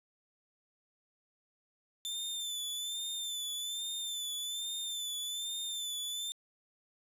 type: tone with vibrato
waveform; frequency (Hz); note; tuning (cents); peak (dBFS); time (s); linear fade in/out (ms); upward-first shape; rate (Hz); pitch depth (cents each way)
sawtooth; 3543; A7; +11; -33; 2.05-6.32; 0; sine; 1.2; 46
effects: resampled to 32000 Hz + 10-bit